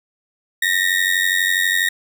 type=ring-modulated tone; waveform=35% pulse; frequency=1864.7 Hz; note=A#6; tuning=in tune; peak=-11 dBFS; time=0.62-1.89 s; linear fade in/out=5 ms; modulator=46.1 Hz; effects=none